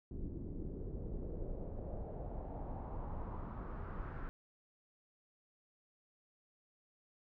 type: noise with low-pass filter sweep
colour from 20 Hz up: brown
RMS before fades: -43 dBFS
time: 0.11-4.29 s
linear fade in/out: 0 ms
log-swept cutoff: 300 to 1500 Hz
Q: 2.8
effects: none